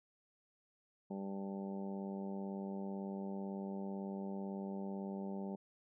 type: harmonic tone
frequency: 98 Hz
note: G2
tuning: in tune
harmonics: 2 / 3 / 4 / 5 / 6 / 7 / 8 / 9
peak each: -41 / -53 / -48 / -54 / -52 / -61 / -55 / -56 dBFS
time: 1.1-5.56 s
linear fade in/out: 10 ms
effects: none